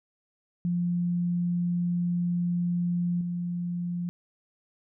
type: tone with level steps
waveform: sine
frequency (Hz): 174.8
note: F3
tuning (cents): +2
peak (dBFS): -24 / -28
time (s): 0.65-4.09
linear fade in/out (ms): 0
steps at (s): 3.21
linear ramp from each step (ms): 2
effects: none